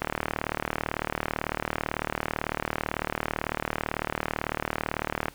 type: click train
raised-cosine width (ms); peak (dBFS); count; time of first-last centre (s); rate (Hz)
0.5; -11; 201; 0.02-5.283; 38
effects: pink hiss -52 dBFS RMS until 5.34 s